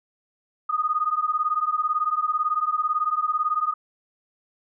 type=beating tone pair; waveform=sine; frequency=1228 / 1246 Hz; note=D#6 / D#6; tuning=-23 / +2 cents; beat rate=18 Hz; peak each=-24 dBFS; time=0.69-3.74 s; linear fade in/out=10 ms; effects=none